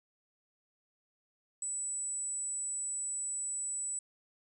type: tone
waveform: sine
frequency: 7940 Hz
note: B8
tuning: 8 cents sharp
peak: -34 dBFS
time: 1.62-3.99 s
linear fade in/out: 2 ms
effects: 12-bit